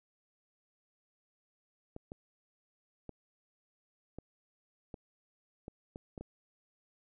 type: clicks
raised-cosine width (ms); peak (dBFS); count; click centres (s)
2; -30; 9; 1.964 / 2.119 / 3.093 / 4.186 / 4.942 / 5.681 / 5.959 / 6.178 / 6.21
effects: none